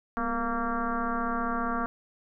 sine tone with frequency modulation, 698.5 Hz, F5, in tune, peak -26 dBFS, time 0.17-1.86 s, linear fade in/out 0 ms, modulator 227 Hz, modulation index 3.3, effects none

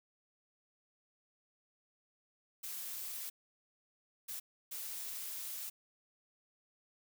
blue noise bursts at uneven times, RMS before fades -43 dBFS, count 3, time 2.63-3.3 / 4.28-4.4 / 4.71-5.7 s, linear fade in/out 10 ms, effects none

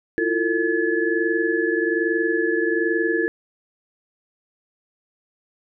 sine tone cluster, 331 / 352.2 / 451.6 / 1713 Hz, E4 / F4 / A4 / A6, +7 / +15 / +45 / -47 cents, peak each -24 dBFS, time 0.18-3.28 s, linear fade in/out 0 ms, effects none

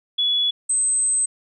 sine tone pair in turn, 3400 / 8216 Hz, G#7 / C9, +40 / -33 cents, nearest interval octave + minor third, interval 1527 cents, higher second, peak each -17 dBFS, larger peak neither, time 0.18-0.51 / 0.69-1.26 s, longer second, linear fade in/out 10 ms, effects none

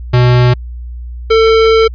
square tone pair in turn, 123.47 / 447.2 Hz, B2 / A4, 0 / +28 cents, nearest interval octave + minor seventh, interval 2228 cents, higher second, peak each -6 dBFS, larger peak neither, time 0.13-0.54 / 1.3-1.88 s, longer second, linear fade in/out 10 ms, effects added 60 Hz sine -22 dBFS peak until 1.94 s + resampled to 11025 Hz

